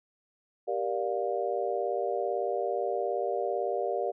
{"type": "chord", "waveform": "sine", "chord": "G minor seventh", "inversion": "none", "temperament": "just", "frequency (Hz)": [392, 470.4, 588, 705.6], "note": ["G4", "Bb4", "D5", "F5"], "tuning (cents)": [0, 16, 2, 18], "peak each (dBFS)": -33, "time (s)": [0.67, 4.12], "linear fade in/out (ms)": 20, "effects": []}